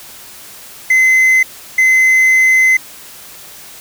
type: tone bursts at uneven times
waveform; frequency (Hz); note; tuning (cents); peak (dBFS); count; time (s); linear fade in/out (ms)
triangle; 2050; C7; -36; -5; 2; 0.9-1.43 / 1.78-2.77; 5
effects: white hiss -35 dBFS RMS until 3.8 s